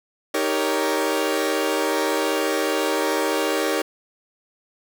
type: chord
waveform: sawtooth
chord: Eb dominant seventh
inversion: none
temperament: equal with one note detuned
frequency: 311.1 / 392 / 466.2 / 559.8 Hz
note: Eb4 / G4 / Bb4 / Db5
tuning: 0 / 0 / 0 / +17 cents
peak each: -22 dBFS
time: 0.34-3.82 s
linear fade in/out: 5 ms
effects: none